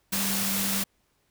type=tone in noise; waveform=sine; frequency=196 Hz; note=G3; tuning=in tune; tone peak=-31 dBFS; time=0.12-0.84 s; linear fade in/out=10 ms; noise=white; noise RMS=-28 dBFS; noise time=0.12-0.84 s; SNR=-6 dB; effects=pink hiss -70 dBFS RMS until 1.3 s